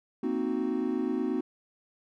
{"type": "chord", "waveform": "triangle", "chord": "C half-diminished seventh", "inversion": "third", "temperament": "equal", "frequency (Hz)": [233.1, 261.6, 311.1, 370], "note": ["Bb3", "C4", "Eb4", "Gb4"], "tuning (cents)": [0, 0, 0, 0], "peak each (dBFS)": [-32, -29, -31, -31], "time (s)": [0.23, 1.41], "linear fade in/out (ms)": 5, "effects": []}